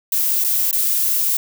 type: noise with dropouts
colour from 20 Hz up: violet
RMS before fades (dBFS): -18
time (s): 0.12-1.37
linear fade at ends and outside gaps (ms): 2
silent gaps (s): 0.441-0.446 / 0.712-0.728
effects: none